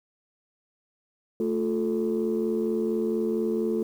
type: tone cluster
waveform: sine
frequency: 221.8 / 353.8 / 438.1 Hz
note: A3 / F4 / A4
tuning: +14 / +23 / -7 cents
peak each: -27 dBFS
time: 1.4-3.83 s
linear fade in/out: 2 ms
effects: tanh soft clip ceiling -17 dBFS + 9-bit